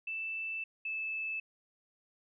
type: tone pair in turn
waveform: sine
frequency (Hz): 2647 / 2621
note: E7 / E7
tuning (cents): +7 / -11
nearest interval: unison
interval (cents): 18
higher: first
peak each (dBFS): -35 / -34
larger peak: second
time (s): 0.07-0.64 / 0.85-1.4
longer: first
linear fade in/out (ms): 5
effects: none